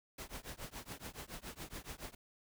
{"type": "noise with tremolo", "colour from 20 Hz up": "pink", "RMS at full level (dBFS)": -44, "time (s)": [0.18, 2.15], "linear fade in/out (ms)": 5, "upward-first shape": "triangle", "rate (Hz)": 7.1, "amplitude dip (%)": 100, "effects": []}